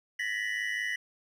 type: tone cluster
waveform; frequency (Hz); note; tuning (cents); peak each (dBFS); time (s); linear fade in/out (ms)
triangle; 1723 / 1874 / 1979 / 2962; A6 / A#6 / B6 / F#7; -37 / +9 / +3 / +1; -39 / -33 / -31 / -40; 0.19-0.96; 5
effects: none